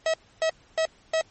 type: tone bursts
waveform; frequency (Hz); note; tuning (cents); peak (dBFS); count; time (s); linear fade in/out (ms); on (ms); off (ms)
45% pulse; 643; E5; -43; -21; 4; 0.06-1.212; 2; 78; 280
effects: pink hiss -58 dBFS RMS until 1.3 s + MP3 32 kbps